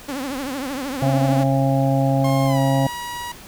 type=tone with vibrato; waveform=sawtooth; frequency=270 Hz; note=C#4; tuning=45 cents flat; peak=-21 dBFS; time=0.08-1.44 s; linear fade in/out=10 ms; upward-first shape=triangle; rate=13 Hz; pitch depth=160 cents each way
type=harmonic tone; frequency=135.5 Hz; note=C#3; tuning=39 cents flat; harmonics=1 / 2 / 4 / 5 / 6; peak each=-18 / -21 / -24 / -25 / -26 dBFS; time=1.02-2.87 s; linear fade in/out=2 ms
type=tone with pitch glide; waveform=sawtooth; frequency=1067 to 961.6 Hz; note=C6 to B5; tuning=+34 to -46 cents; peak=-24 dBFS; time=2.24-3.32 s; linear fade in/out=5 ms; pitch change=-180 cents; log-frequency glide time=2.46-2.59 s
effects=pink hiss -41 dBFS RMS until 3.47 s